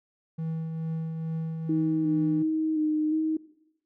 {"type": "tone with tremolo", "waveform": "triangle", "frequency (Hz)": 161.5, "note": "E3", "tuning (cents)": -35, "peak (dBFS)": -26, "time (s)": [0.38, 2.43], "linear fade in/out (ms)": 10, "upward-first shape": "triangle", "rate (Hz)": 2.3, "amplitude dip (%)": 40}
{"type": "tone with vibrato", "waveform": "sine", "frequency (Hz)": 311.1, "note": "D#4", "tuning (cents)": 0, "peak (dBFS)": -23, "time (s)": [1.69, 3.37], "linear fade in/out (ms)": 5, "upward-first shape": "square", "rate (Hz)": 1.4, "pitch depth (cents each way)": 22}
{"effects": ["noise-tail reverb RT60 0.8 s tail -18 dB re dry"]}